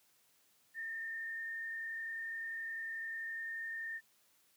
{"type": "tone with frequency modulation", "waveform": "sine", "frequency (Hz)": 1816, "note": "A#6", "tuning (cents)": -46, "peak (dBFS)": -39, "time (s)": [0.74, 4.01], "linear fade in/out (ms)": 50, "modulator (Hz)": 31.5, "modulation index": 0.9, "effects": ["white hiss -71 dBFS RMS until 4.56 s", "high-pass 80 Hz 12 dB/octave"]}